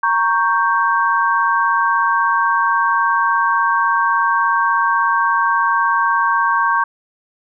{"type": "chord", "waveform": "sine", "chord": "G diminished", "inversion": "first", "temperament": "equal", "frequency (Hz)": [932.3, 1108.7, 1568], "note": ["Bb5", "Db6", "G6"], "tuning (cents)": [0, 0, 0], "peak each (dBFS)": [-18, -16, -18], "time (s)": [0.03, 6.84], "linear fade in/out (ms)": 5, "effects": []}